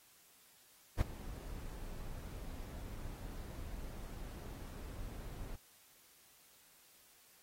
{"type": "noise with ADSR envelope", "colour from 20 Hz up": "brown", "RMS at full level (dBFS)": -29, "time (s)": [0.97, 5.56], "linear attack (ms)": 44, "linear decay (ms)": 6, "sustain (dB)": -17, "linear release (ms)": 7, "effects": ["white hiss -65 dBFS RMS until 7.42 s", "AAC 48 kbps"]}